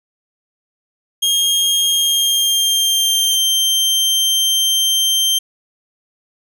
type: tone with pitch glide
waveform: sawtooth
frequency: 3239 to 3150 Hz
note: G#7 to G7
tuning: -44 to +8 cents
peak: -10 dBFS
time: 1.22-5.39 s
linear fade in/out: 10 ms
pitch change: -48 cents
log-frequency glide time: 1.86-3.39 s
effects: none